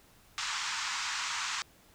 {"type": "band-pass noise", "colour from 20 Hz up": "pink", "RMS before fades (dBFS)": -35, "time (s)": [0.38, 1.62], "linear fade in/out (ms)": 0, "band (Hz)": [940, 7500], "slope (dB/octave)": 48, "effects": ["pink hiss -61 dBFS RMS until 1.94 s"]}